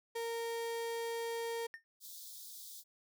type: tone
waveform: 35% pulse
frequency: 462.4 Hz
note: A#4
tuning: 14 cents flat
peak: -35 dBFS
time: 0.15-1.67 s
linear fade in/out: 10 ms
type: tone with exponential decay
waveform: triangle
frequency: 1820 Hz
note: A#6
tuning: 42 cents flat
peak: -39 dBFS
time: 1.74-1.84 s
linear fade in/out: 0 ms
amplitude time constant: 20 ms
type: high-pass noise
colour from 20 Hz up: white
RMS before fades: -50 dBFS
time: 2-2.84 s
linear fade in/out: 50 ms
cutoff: 3400 Hz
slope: 96 dB/octave
effects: none